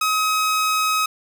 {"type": "tone", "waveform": "sawtooth", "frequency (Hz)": 1270, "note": "D#6", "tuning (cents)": 35, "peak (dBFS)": -14, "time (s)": [0.01, 1.06], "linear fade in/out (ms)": 5, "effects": []}